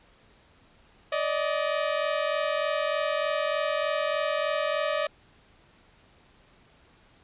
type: tone pair together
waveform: sawtooth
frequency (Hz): 580 / 623.3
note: D5 / D#5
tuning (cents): -22 / +3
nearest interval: minor second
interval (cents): 125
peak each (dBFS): -24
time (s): 1.12-5.07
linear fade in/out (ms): 5
effects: pink hiss -59 dBFS RMS until 7.23 s + resampled to 8000 Hz